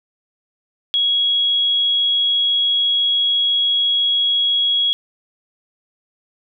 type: tone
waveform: sine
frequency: 3322 Hz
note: G#7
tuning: in tune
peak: -14 dBFS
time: 0.94-4.93 s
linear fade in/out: 0 ms
effects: none